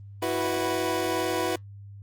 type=chord; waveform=25% pulse; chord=E suspended second; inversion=none; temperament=equal with one note detuned; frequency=327.9 / 370 / 493.9 Hz; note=E4 / F#4 / B4; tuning=-9 / 0 / 0 cents; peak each=-26 dBFS; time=0.22-1.56 s; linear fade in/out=5 ms; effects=added 100 Hz sine -41 dBFS peak until 2.02 s + Opus 24 kbps